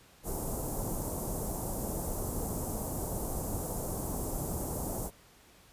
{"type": "band-stop noise", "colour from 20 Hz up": "pink", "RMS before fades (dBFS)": -35, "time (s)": [0.23, 5.11], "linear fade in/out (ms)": 50, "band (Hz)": [890, 7600], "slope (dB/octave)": 24, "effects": ["pink hiss -59 dBFS RMS until 5.72 s", "resampled to 32000 Hz"]}